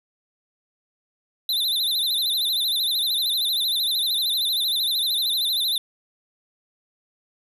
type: tone with vibrato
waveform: square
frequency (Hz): 3800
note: A#7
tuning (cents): +33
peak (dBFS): -21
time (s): 1.49-5.78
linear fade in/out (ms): 2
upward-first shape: sine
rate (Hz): 13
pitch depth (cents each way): 140
effects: none